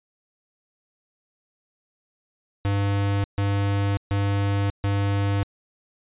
square tone bursts, 100 Hz, G2, 35 cents sharp, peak -21 dBFS, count 4, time 2.65-5.43 s, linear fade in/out 0 ms, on 590 ms, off 140 ms, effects resampled to 8000 Hz

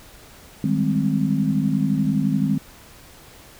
sine chord, Ab major seventh, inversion second, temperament equal, 155.56 / 196 / 207.7 / 261.6 Hz, Eb3 / G3 / Ab3 / C4, 0 / 0 / 0 / 0 cents, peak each -23 / -24 / -23 / -23 dBFS, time 0.64-2.58 s, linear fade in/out 2 ms, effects pink hiss -46 dBFS RMS until 3.59 s

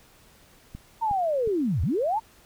click train, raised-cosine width 5 ms, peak -25 dBFS, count 4, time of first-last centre 0.75-1.837 s, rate 2.76 Hz
sine linear two-way sweep, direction down then up, 930 to 67.3 to 930 Hz, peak -22 dBFS, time 1.01-2.2 s, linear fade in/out 20 ms, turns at 1.82 s
effects pink hiss -56 dBFS RMS until 2.45 s

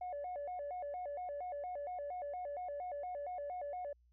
sine tone with vibrato, 646 Hz, E5, 35 cents flat, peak -38 dBFS, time 0.01-3.93 s, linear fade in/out 5 ms, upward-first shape square, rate 4.3 Hz, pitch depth 200 cents each way, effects tanh soft clip ceiling -37 dBFS + added 60 Hz sine -66 dBFS peak until 4.12 s

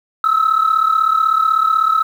sine tone pair together, 1282.4 / 1318.5 Hz, E6 / E6, -48 / 0 cents, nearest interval unison, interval 48 cents, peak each -13 dBFS, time 0.24-2.03 s, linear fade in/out 2 ms, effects tanh soft clip ceiling -7 dBFS + 7-bit

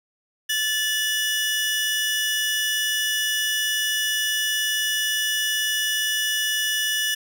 sawtooth tone pair together, 1742.2 / 2930 Hz, A6 / F#7, -18 / -18 cents, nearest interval major sixth, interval 900 cents, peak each -21 dBFS, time 0.49-7.15 s, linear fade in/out 10 ms, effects none

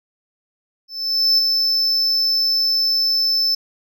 triangle tone with ADSR envelope, 5274 Hz, E8, in tune, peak -10 dBFS, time 0.88-3.55 s, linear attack 500 ms, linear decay 17 ms, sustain -4 dB, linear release 6 ms, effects none

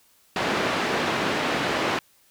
pink band-pass noise, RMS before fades -25 dBFS, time 0.36-1.99 s, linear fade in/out 2 ms, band 240 to 3100 Hz, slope 12 dB/octave, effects white hiss -60 dBFS RMS until 2.3 s

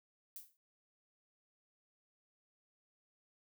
violet noise with exponential decay, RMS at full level -45 dBFS, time 0.36-0.57 s, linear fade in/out 1 ms, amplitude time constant 45 ms, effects none

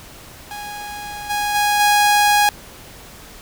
sawtooth tone with level steps, 827 Hz, G#5, 8 cents flat, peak -25 / -15 / -11 / -8 dBFS, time 0.51-2.49 s, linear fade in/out 0 ms, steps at 1.29 / 1.54 / 1.79 s, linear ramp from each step 20 ms, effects pink hiss -40 dBFS RMS until 3.41 s

